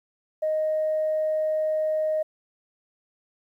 sine tone, 622.3 Hz, D#5, in tune, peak -21 dBFS, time 0.42-2.23 s, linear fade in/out 10 ms, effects tanh soft clip ceiling -17 dBFS + 10-bit

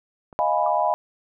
click, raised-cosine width 1 ms, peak -29 dBFS, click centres 0.328 s
sine chord, F half-diminished seventh, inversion third, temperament equal, 622.3 / 698.5 / 830.6 / 987.8 Hz, Eb5 / F5 / Ab5 / Cb6, 0 / 0 / 0 / 0 cents, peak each -24 dBFS, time 0.39-0.94 s, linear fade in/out 0 ms
sine tone with exponential decay, 1164 Hz, D6, 16 cents flat, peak -28 dBFS, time 0.66-0.75 s, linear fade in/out 2 ms, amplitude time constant 18 ms
effects none

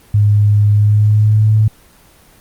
sine tone with pitch glide, 103.83 to 108.18 Hz, G#2 to A2, 0 to -29 cents, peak -7 dBFS, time 0.14-1.68 s, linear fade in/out 5 ms, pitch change +71 cents, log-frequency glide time 0.71-1.54 s, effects pink hiss -46 dBFS RMS until 2.4 s + Opus 24 kbps

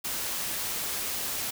white noise, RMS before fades -32 dBFS, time 0.04-1.51 s, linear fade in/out 10 ms, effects none

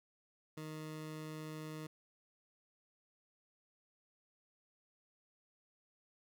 20% pulse tone, 155.56 Hz, D#3, in tune, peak -39 dBFS, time 0.57-1.87 s, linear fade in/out 5 ms, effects none

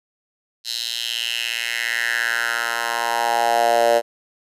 10% pulse tone with high-pass filter sweep, 117.2 Hz, A#2, 10 cents sharp, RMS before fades -21 dBFS, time 0.64-4.02 s, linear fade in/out 50 ms, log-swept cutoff 4200 to 560 Hz, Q 3.9, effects resampled to 32000 Hz

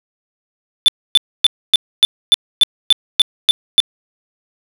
triangle tone bursts, 3520 Hz, A7, in tune, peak -3 dBFS, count 11, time 0.86-3.802 s, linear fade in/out 0 ms, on 22 ms, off 270 ms, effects none

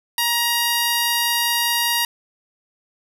5% pulse tone with notch filter, 945 Hz, A#5, 23 cents sharp, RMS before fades -20 dBFS, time 0.18-2.05 s, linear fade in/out 2 ms, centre 7300 Hz, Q 1.4, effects none

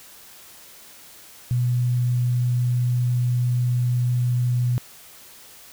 sine tone, 123 Hz, B2, 7 cents flat, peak -18 dBFS, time 1.51-4.78 s, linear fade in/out 0 ms, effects white hiss -46 dBFS RMS until 5.72 s

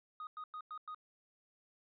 triangle tone bursts, 1244.5 Hz, D#6, in tune, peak -40 dBFS, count 5, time 0.2-0.946 s, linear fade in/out 2 ms, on 70 ms, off 99 ms, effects tanh soft clip ceiling -36 dBFS + resampled to 11025 Hz

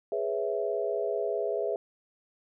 sine chord, C# minor seventh, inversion second, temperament equal, 415.3 / 493.9 / 554.4 / 659.3 Hz, G#4 / B4 / C#5 / E5, 0 / 0 / 0 / 0 cents, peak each -31 / -34 / -36 / -32 dBFS, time 0.12-1.76 s, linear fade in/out 2 ms, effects none

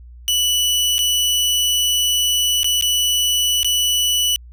sawtooth tone with dropouts, 2960 Hz, F#7, in tune, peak -12 dBFS, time 0.28-4.36 s, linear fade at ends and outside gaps 0 ms, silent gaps 0.982-0.99 / 2.632-2.644 / 2.811-2.824 / 3.631-3.646 s, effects added 60 Hz sine -37 dBFS peak until 4.52 s

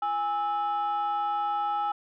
sine tone pair together, 824.8 / 1307 Hz, G#5 / E6, -12 / -15 cents, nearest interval minor sixth, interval 797 cents, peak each -25 / -29 dBFS, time 0.02-1.92 s, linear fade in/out 5 ms, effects tanh soft clip ceiling -22 dBFS

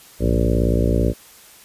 harmonic tone with a mistuned harmonic, 58.27 Hz, A#1, in tune, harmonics 1 / 2 / 3 / 4 / 5 / 6 / 7 / 8 / 9 / 10, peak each -19 / -22 / -24 / -25 / -26 / -27 / -27 / -28 / -29 / -29 dBFS, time 0.19-1.14 s, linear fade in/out 50 ms, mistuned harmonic 2, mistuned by -140 cents, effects white hiss -46 dBFS RMS until 1.64 s + resampled to 32000 Hz

